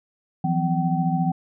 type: tone cluster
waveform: sine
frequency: 165.7 / 179.9 / 254 / 764 Hz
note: E3 / F#3 / B3 / G5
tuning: +9 / -48 / +49 / -45 cents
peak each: -22 / -26 / -28 / -26 dBFS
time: 0.44-1.32 s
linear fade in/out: 5 ms
effects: none